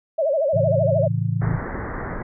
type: tone with vibrato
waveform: sine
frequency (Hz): 595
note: D5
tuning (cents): +22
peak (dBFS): -17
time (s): 0.18-1.08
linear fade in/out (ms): 10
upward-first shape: sine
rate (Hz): 13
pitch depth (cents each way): 180
type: chord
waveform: sine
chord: A major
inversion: none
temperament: just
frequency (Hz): 110 / 137.5 / 165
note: A2 / C#3 / E3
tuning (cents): 0 / -14 / +2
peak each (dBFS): -22 / -25 / -25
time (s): 0.53-1.59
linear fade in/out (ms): 20
type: low-pass noise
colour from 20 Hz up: pink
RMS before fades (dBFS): -29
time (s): 1.41-2.23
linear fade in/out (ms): 10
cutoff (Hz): 2000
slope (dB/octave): 96
effects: none